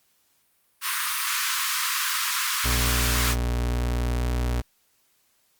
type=high-pass noise; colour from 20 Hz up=pink; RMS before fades=-26 dBFS; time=0.81-3.36 s; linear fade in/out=50 ms; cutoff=1000 Hz; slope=96 dB/octave
type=tone with pitch glide; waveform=35% pulse; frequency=60.3 to 60.75 Hz; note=B1 to B1; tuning=-41 to -28 cents; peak=-21 dBFS; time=2.64-4.62 s; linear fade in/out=20 ms; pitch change=+13 cents; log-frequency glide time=3.78-4.37 s
effects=white hiss -66 dBFS RMS until 5.59 s + Opus 48 kbps